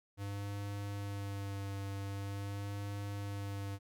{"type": "tone with vibrato", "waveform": "square", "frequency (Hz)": 100, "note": "G2", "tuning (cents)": 35, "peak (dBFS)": -39, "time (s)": [0.17, 3.79], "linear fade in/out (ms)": 50, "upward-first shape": "sine", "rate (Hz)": 0.45, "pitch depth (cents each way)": 20, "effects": []}